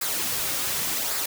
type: noise with flanger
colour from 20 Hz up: white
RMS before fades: -27 dBFS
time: 0.01-1.26 s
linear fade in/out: 5 ms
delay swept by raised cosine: 0.32 to 4.62 ms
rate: 0.88 Hz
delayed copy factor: -0.5
effects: none